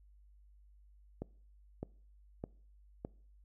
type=click train; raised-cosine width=2 ms; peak=-26 dBFS; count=4; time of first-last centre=1.22-3.049 s; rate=1.64 Hz; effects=noise-tail reverb RT60 0.5 s tail -23 dB re dry + added 50 Hz sine -59 dBFS peak until 3.44 s